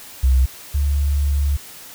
sine tone pair in turn, 64.8 / 71.25 Hz, C2 / C#2, -16 / +48 cents, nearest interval major second, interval 164 cents, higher second, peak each -11 / -15 dBFS, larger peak first, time 0.23-0.46 / 0.74-1.57 s, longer second, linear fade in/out 10 ms, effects white hiss -39 dBFS RMS until 1.94 s

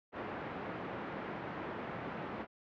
pink band-pass noise, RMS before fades -42 dBFS, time 0.12-2.47 s, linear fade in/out 50 ms, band 180 to 1800 Hz, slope 12 dB/octave, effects low-pass 3000 Hz 12 dB/octave

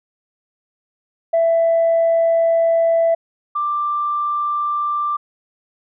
sine tone pair in turn, 664 / 1180.9 Hz, E5 / D6, +12 / +9 cents, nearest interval minor seventh, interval 997 cents, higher second, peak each -11 / -17 dBFS, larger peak first, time 1.33-3.15 / 3.55-5.17 s, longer first, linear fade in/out 10 ms, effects tanh soft clip ceiling -9 dBFS

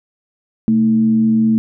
sine tone with frequency modulation, 222.1 Hz, A3, 16 cents sharp, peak -10 dBFS, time 0.68-1.58 s, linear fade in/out 0 ms, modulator 95.1 Hz, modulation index 0.32, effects none

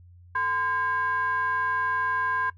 triangle ring-modulated tone, 293.7 Hz, D4, in tune, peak -19 dBFS, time 0.35-2.5 s, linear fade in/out 5 ms, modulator 1320 Hz, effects noise-tail reverb RT60 0.1 s tail -18 dB re dry + added 88 Hz sine -48 dBFS peak until 2.57 s

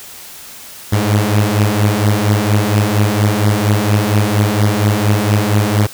sawtooth beating tone pair, 102.4 / 106.7 Hz, G#2 / G#2, -24 / +47 cents, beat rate 4.3 Hz, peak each -10 dBFS, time 0.92-5.87 s, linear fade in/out 10 ms, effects white hiss -34 dBFS RMS until 5.93 s

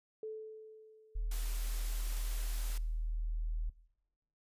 sine tone with exponential decay, 436.1 Hz, A4, 15 cents flat, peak -38 dBFS, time 0.23-1.84 s, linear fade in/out 2 ms, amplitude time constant 350 ms
sine tone, 39.7 Hz, D#1, 36 cents sharp, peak -33 dBFS, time 1.15-3.7 s, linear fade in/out 10 ms
white noise, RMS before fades -47 dBFS, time 1.31-2.78 s, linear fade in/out 5 ms
effects noise-tail reverb RT60 1.0 s tail -21 dB re dry + resampled to 32000 Hz

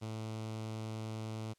sawtooth tone with notch filter, 110 Hz, A2, in tune, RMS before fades -41 dBFS, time 0.01-1.54 s, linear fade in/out 20 ms, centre 1700 Hz, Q 2, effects white hiss -75 dBFS RMS until 1.58 s + low-pass 9000 Hz 12 dB/octave

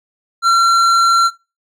sine tone with hard clipping, 1363 Hz, F6, 43 cents flat, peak -10 dBFS, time 0.42-1.31 s, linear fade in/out 50 ms, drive 10 dB, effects noise-tail reverb RT60 0.3 s tail -23 dB re dry

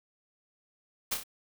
white noise with echo, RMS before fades -30 dBFS, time 1.11-1.15 s, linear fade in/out 10 ms, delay 29 ms, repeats 3, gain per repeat -5 dB, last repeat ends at 1.237 s, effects none

